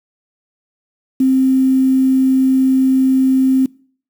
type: tone with quantisation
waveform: sine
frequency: 262.8 Hz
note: C4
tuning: 8 cents sharp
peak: -9 dBFS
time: 1.2-3.66 s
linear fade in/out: 5 ms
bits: 6
effects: noise-tail reverb RT60 0.5 s tail -24 dB re dry